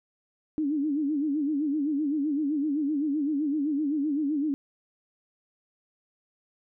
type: tone with vibrato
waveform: sine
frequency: 293.7 Hz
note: D4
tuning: in tune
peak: -24 dBFS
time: 0.58-4.54 s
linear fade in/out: 0 ms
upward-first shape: sine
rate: 7.8 Hz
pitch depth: 120 cents each way
effects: none